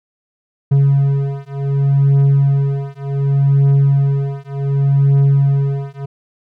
triangle beating tone pair, 138.59 / 139.26 Hz, C#3 / C#3, 0 / +8 cents, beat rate 0.67 Hz, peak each -12 dBFS, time 0.71-6.06 s, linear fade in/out 10 ms, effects none

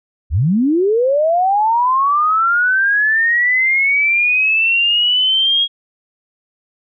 sine linear sweep, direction up, 58.27 to 3300 Hz, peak -11 dBFS, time 0.3-5.68 s, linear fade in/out 50 ms, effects none

